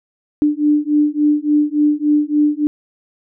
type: beating tone pair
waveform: sine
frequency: 295.6 / 299.1 Hz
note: D4 / D4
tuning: +11 / +32 cents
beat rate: 3.5 Hz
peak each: -15 dBFS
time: 0.42-2.67 s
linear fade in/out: 0 ms
effects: none